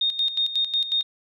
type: tone with tremolo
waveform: sine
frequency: 3689 Hz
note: A#7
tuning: 19 cents flat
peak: -19 dBFS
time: 0.01-1.03 s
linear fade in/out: 5 ms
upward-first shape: square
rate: 5.5 Hz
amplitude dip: 70%
effects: none